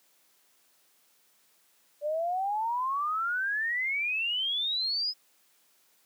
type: exponential sweep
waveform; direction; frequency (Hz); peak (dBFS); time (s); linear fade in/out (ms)
sine; up; 579 to 5120; -27; 2.01-5.14; 50
effects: white hiss -66 dBFS RMS until 6.05 s + high-pass 200 Hz 12 dB/octave